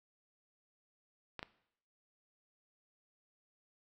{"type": "clicks", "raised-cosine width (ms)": 0.3, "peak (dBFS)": -25, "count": 2, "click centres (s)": [1.393, 1.429], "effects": ["noise-tail reverb RT60 0.7 s tail -18 dB re dry"]}